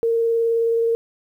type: tone with vibrato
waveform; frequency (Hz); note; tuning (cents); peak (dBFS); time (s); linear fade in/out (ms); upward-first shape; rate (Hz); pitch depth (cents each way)
sine; 459.8; A#4; -24; -16; 0.03-0.95; 0; sine; 19; 11
effects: 9-bit